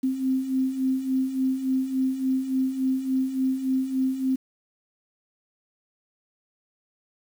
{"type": "beating tone pair", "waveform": "sine", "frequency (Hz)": [259.6, 263.1], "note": ["C4", "C4"], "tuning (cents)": [-13, 10], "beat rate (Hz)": 3.5, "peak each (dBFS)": [-29, -23], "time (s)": [0.03, 4.36], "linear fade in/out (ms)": 10, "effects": ["8-bit"]}